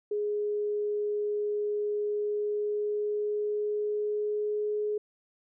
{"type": "tone with pitch glide", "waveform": "sine", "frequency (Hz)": [416.4, 420.5], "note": ["G#4", "G#4"], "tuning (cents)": [5, 22], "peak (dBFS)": -27, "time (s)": [0.11, 4.98], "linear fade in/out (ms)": 5, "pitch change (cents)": 17, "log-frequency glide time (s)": [2.04, 4.8], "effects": []}